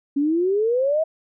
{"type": "exponential sweep", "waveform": "sine", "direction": "up", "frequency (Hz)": [275, 654], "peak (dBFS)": -17, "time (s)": [0.16, 1.04], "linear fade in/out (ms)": 10, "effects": []}